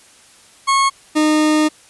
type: tone pair in turn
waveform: 40% pulse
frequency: 1093 / 306.7 Hz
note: C#6 / D#4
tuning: -25 / -25 cents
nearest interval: octave + minor seventh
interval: 2200 cents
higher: first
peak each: -11 dBFS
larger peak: neither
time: 0.67-0.9 / 1.15-1.69 s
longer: second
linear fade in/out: 20 ms
effects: white hiss -47 dBFS RMS until 1.89 s + resampled to 24000 Hz